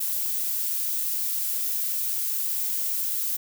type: noise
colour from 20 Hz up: violet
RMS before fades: -27 dBFS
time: 0-3.37 s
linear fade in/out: 10 ms
effects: none